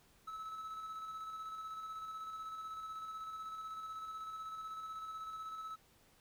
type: tone with tremolo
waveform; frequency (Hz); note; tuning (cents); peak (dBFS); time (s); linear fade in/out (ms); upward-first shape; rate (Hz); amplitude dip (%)
triangle; 1300; E6; -24; -40; 0.27-5.76; 10; square; 16; 30
effects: pink hiss -68 dBFS RMS until 6.2 s